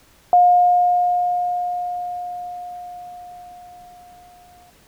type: tone with exponential decay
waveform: sine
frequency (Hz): 713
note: F5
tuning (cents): +36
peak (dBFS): -8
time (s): 0.33-4.7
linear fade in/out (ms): 1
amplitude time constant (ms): 950
effects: pink hiss -53 dBFS RMS until 4.87 s